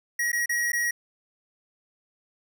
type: tone with dropouts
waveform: square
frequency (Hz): 1901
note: A#6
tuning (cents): +33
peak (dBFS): -24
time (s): 0.19-0.91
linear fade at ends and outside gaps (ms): 5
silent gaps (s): 0.318-0.329 / 0.459-0.493 / 0.72-0.731
effects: none